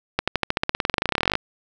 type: accelerating click train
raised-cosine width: 0.3 ms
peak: -3 dBFS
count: 28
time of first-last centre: 0.19-1.354 s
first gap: 86 ms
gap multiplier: 0.94
effects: none